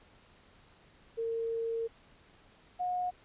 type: tone pair in turn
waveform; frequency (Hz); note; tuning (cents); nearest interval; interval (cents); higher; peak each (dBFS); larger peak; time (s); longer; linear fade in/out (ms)
sine; 456.7 / 723; A#4 / F#5; -36 / -40; minor sixth; 796; second; -31 / -30; second; 1.17-1.88 / 2.79-3.11; first; 20
effects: pink hiss -61 dBFS RMS until 3.24 s + resampled to 8000 Hz